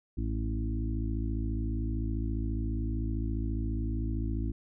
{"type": "harmonic tone with a mistuned harmonic", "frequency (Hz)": 55, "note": "A1", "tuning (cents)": 0, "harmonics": [1, 2, 4, 5, 6], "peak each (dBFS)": [-31, -35, -40, -39, -41], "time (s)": [0.17, 4.52], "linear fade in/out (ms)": 10, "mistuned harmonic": 2, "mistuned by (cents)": -15, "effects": []}